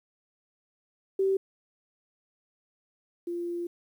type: tone pair in turn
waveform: sine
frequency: 386.3 / 346 Hz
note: G4 / F4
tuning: -25 / -16 cents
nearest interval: major second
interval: 191 cents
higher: first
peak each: -22 / -30 dBFS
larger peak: first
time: 1.19-1.37 / 3.27-3.67 s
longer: second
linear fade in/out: 5 ms
effects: 10-bit